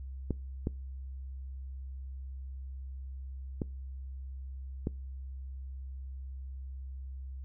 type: clicks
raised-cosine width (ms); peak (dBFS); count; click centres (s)
3; -18; 4; 0.307 / 0.671 / 3.618 / 4.871
effects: noise-tail reverb RT60 0.3 s tail -24 dB re dry + added 66 Hz sine -39 dBFS peak until 7.44 s